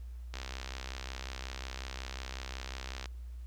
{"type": "click train", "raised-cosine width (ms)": 0.2, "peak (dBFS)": -23, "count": 179, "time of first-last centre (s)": [0.34, 3.058], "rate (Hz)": 65.5, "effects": ["added 60 Hz sine -41 dBFS peak until 3.46 s", "pink hiss -68 dBFS RMS until 3.46 s"]}